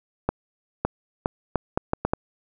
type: accelerating click train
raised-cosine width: 1 ms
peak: -7 dBFS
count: 8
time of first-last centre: 0.29-2.135 s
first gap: 560 ms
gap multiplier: 0.73
effects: none